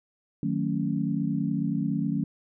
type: chord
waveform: sine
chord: D# half-diminished seventh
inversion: none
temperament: equal with one note detuned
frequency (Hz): 155.56 / 185 / 222.8 / 277.2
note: D#3 / F#3 / A3 / C#4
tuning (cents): 0 / 0 / +22 / 0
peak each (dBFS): -30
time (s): 0.43-2.24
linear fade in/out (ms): 2
effects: none